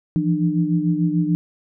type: tone cluster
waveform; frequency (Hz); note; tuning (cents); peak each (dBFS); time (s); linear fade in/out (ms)
sine; 165.8 / 172.6 / 300.4; E3 / F3 / D4; +10 / -20 / +39; -21; 0.16-1.35; 0
effects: none